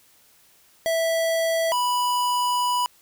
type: tone pair in turn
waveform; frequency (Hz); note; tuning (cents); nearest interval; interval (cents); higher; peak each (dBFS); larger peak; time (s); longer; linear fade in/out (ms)
square; 657 / 984.4; E5 / B5; -6 / -6; perfect fifth; 700; second; -21; neither; 0.86-1.72 / 1.72-2.86; second; 0
effects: white hiss -57 dBFS RMS until 3.01 s